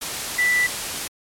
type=tone in noise; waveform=sine; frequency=1975.5 Hz; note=B6; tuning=in tune; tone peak=-16 dBFS; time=0.38-0.67 s; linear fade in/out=10 ms; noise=white; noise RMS=-27 dBFS; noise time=0.01-1.08 s; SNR=+8 dB; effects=low-pass 11000 Hz 12 dB/octave + MP3 96 kbps